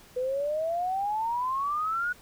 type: exponential sweep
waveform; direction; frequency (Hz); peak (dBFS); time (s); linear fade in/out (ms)
sine; up; 493.9 to 1478; -26; 0.16-2.13; 10
effects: pink hiss -54 dBFS RMS until 2.21 s